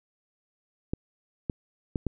clicks, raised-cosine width 3 ms, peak -15 dBFS, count 4, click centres 0.935 / 1.498 / 1.958 / 2.067 s, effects none

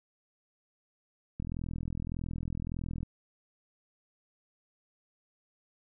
click train, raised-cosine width 5 ms, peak -24 dBFS, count 69, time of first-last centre 1.4-3.031 s, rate 41.7 Hz, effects none

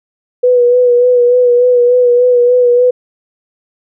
sine tone with vibrato, 490.9 Hz, B4, 10 cents flat, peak -5 dBFS, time 0.43-2.91 s, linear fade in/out 10 ms, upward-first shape sine, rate 3.4 Hz, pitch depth 30 cents each way, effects none

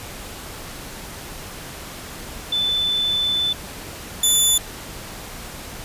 sine / 15% pulse tone pair in turn, 3513 / 3499 Hz, A7 / A7, -3 / -10 cents, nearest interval unison, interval 7 cents, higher first, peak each -18 / -7 dBFS, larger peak second, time 2.52-3.53 / 4.23-4.58 s, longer first, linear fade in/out 5 ms, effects pink hiss -35 dBFS RMS until 5.84 s + resampled to 32000 Hz

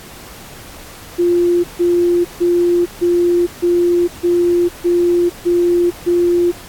sine tone bursts, 349.2 Hz, F4, in tune, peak -10 dBFS, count 9, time 1.18-6.52 s, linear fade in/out 20 ms, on 460 ms, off 150 ms, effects pink hiss -36 dBFS RMS until 6.68 s + AAC 64 kbps

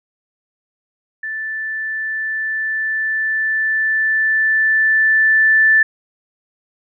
sine tone with level ramp, 1760 Hz, A6, in tune, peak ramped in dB -22 to -8 dBFS, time 1.23-5.83 s, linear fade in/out 5 ms, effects none

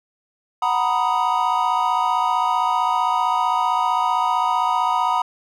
triangle chord, B major seventh, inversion second, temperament equal, 740 / 932.3 / 987.8 / 1244.5 Hz, F#5 / A#5 / B5 / D#6, 0 / 0 / 0 / 0 cents, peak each -22 / -20 / -20 / -22 dBFS, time 0.62-5.22 s, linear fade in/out 5 ms, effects none

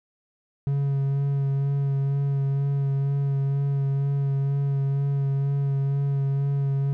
triangle tone with vibrato, 138.9 Hz, C#3, 4 cents sharp, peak -19 dBFS, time 0.67-6.93 s, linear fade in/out 0 ms, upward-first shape sine, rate 2.1 Hz, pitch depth 18 cents each way, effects none

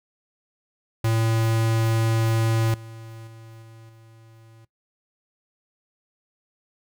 square tone with level steps, 112.8 Hz, A2, 44 cents sharp, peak -20 / -39 / -43 / -45 / -49 dBFS, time 1.04-4.65 s, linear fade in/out 5 ms, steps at 2.74 / 3.27 / 3.62 / 3.89 s, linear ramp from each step 2 ms, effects noise-tail reverb RT60 0.1 s tail -18 dB re dry

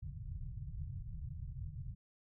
white low-pass noise, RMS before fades -44 dBFS, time 0.02-1.95 s, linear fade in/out 10 ms, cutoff 140 Hz, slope 48 dB/octave, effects none

